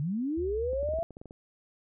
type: linear sweep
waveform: sine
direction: up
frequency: 134.8 to 679 Hz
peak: -28 dBFS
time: 0-1.03 s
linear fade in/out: 0 ms
type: tone with vibrato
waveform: sine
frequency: 69.3 Hz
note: C#2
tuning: in tune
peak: -36 dBFS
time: 0.37-1 s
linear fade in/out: 10 ms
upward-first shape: triangle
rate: 4.3 Hz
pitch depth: 270 cents each way
type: clicks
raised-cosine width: 2 ms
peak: -32 dBFS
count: 11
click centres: 0.732 / 0.83 / 0.888 / 0.937 / 0.987 / 1.026 / 1.107 / 1.169 / 1.215 / 1.257 / 1.309 s
effects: none